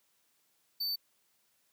square tone, 4550 Hz, C#8, 44 cents sharp, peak -32 dBFS, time 0.8-0.96 s, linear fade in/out 10 ms, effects white hiss -73 dBFS RMS until 1.72 s + high-pass 100 Hz 12 dB/octave

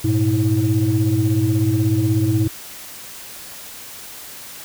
sine tone cluster, 103 / 119.4 / 321.1 Hz, G#2 / A#2 / E4, -14 / +42 / -45 cents, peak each -18 dBFS, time 0.04-2.48 s, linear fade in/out 10 ms, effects tanh soft clip ceiling -8 dBFS + white hiss -36 dBFS RMS until 4.64 s

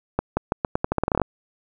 accelerating click train, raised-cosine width 1 ms, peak -6 dBFS, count 15, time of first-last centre 0.19-1.217 s, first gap 180 ms, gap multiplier 0.84, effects none

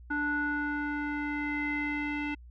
square tone with low-pass filter sweep, 293.7 Hz, D4, in tune, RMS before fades -32 dBFS, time 0.1-2.35 s, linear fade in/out 10 ms, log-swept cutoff 1400 to 2400 Hz, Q 7.6, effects added 60 Hz sine -47 dBFS peak until 2.5 s

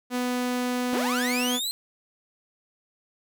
sawtooth tone, 248.1 Hz, B3, 8 cents sharp, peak -21 dBFS, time 0.1-1.6 s, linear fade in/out 50 ms
sawtooth linear sweep, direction up, 233.1 to 4171 Hz, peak -24 dBFS, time 0.93-1.71 s, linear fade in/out 0 ms
effects none

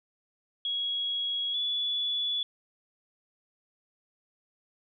sine tone pair in turn, 3322 / 3429 Hz, G#7 / A7, 0 / -45 cents, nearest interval minor second, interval 55 cents, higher second, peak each -28 / -27 dBFS, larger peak second, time 0.65-1.54 / 1.54-2.43 s, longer neither, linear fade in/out 2 ms, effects none

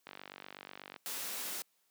click train, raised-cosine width 0.3 ms, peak -29 dBFS, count 44, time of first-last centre 0.07-0.962 s, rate 48.2 Hz
white noise, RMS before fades -40 dBFS, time 1.06-1.62 s, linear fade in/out 0 ms
effects white hiss -75 dBFS RMS until 1.9 s + high-pass 200 Hz 12 dB/octave

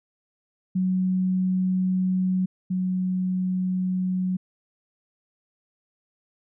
sine tone pair in turn, 185.4 / 184.5 Hz, F#3 / F#3, +4 / -5 cents, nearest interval unison, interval 9 cents, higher first, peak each -20 / -22 dBFS, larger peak first, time 0.75-2.46 / 2.7-4.37 s, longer first, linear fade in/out 10 ms, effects none

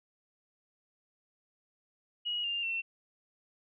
sine tone with pitch steps, 2900 / 2800 / 2703 Hz, F#7 / F7 / E7, -35 / +4 / +43 cents, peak -31 dBFS, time 2.25-2.82 s, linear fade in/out 20 ms, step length 190 ms, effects none

